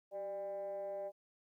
sine tone with frequency modulation, 596 Hz, D5, 25 cents sharp, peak -38 dBFS, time 0.11-1.12 s, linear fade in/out 50 ms, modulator 209 Hz, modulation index 0.56, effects tanh soft clip ceiling -35 dBFS + 13-bit

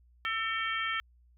harmonic tone with a mistuned harmonic, 451.5 Hz, A4, 45 cents sharp, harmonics 3 / 4 / 5 / 6 / 7, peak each -34 / -35 / -36 / -44 / -38 dBFS, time 0.25-1 s, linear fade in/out 0 ms, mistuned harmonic 3, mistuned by -34 cents, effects added 60 Hz sine -59 dBFS peak until 1.37 s

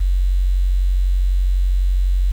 sine tone with quantisation, 46 Hz, F#1, 9 cents flat, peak -13 dBFS, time 0-2.32 s, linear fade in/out 10 ms, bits 7, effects none

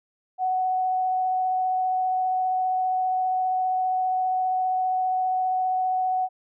sine tone with vibrato, 744 Hz, F#5, 9 cents sharp, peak -21 dBFS, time 0.38-6.29 s, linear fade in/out 50 ms, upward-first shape sine, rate 15 Hz, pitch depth 8 cents each way, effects none

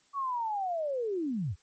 sine linear sweep, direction down, 1139 to 69.9 Hz, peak -29 dBFS, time 0.13-1.56 s, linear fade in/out 50 ms, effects white hiss -67 dBFS RMS until 1.62 s + MP3 32 kbps

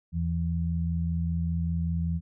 sine tone pair together, 82.26 / 167.4 Hz, E2 / E3, -3 / +27 cents, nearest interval octave, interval 1230 cents, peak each -28 dBFS, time 0.12-2.21 s, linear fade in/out 50 ms, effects none

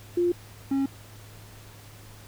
sine / triangle tone pair in turn, 350 / 272.6 Hz, F4 / C#4, +4 / -29 cents, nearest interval major third, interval 433 cents, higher first, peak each -20 dBFS, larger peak neither, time 0.17-0.32 / 0.71-0.86 s, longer neither, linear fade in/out 5 ms, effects added 105 Hz sine -47 dBFS peak until 2.27 s + pink hiss -50 dBFS RMS until 2.27 s

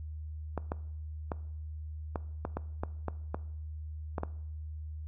clicks, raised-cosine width 1 ms, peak -19 dBFS, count 11, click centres 0.577 / 0.719 / 1.318 / 2.158 / 2.451 / 2.57 / 2.835 / 3.083 / 3.345 / 4.182 / 4.234 s, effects noise-tail reverb RT60 0.7 s tail -19 dB re dry + added 77 Hz sine -38 dBFS peak until 5.07 s

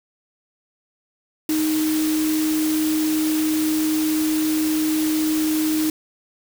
sine tone in noise, 311.1 Hz, D#4, in tune, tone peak -18 dBFS, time 1.49-5.9 s, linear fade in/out 2 ms, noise white, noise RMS -29 dBFS, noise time 1.49-5.9 s, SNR +8 dB, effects none

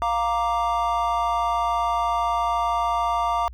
triangle chord, Bb major, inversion second, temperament equal, 698.5 / 932.3 / 1174.7 Hz, F5 / Bb5 / D6, 0 / 0 / 0 cents, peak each -23 dBFS, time 0.02-3.48 s, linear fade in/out 0 ms, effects added 60 Hz sine -38 dBFS peak until 3.53 s

